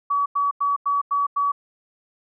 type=tone bursts; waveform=sine; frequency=1137 Hz; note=C#6; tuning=44 cents sharp; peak=-18 dBFS; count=6; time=0.1-1.52 s; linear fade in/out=10 ms; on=160 ms; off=92 ms; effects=none